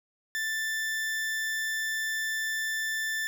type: tone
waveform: 40% pulse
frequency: 1767 Hz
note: A6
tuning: 7 cents sharp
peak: -28 dBFS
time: 0.35-3.27 s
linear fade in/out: 0 ms
effects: none